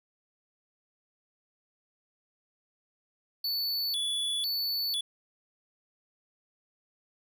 square tone with vibrato, 3914 Hz, B7, 16 cents flat, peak -29 dBFS, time 3.44-5.01 s, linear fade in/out 5 ms, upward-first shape square, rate 1 Hz, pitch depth 230 cents each way, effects none

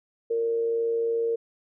sine tone with amplitude modulation, 461.5 Hz, A#4, 17 cents flat, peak -21 dBFS, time 0.3-1.36 s, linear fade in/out 10 ms, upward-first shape sine, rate 114 Hz, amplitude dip 35%, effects none

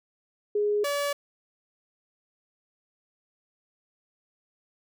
sine / sawtooth tone pair in turn, 415.3 / 572.6 Hz, G#4 / D5, 0 / -44 cents, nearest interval tritone, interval 556 cents, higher second, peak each -22 dBFS, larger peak neither, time 0.55-0.84 / 0.84-1.13 s, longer neither, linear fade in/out 5 ms, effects none

